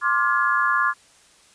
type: chord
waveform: sine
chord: D half-diminished seventh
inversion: third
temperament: just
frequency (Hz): 1057.2 / 1174.7 / 1409.6 / 1691.5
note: C6 / D6 / F6 / Ab6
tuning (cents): +18 / 0 / +16 / +31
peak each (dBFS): -23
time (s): 0.01-0.94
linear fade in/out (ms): 50
effects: white hiss -54 dBFS RMS until 1.54 s + resampled to 22050 Hz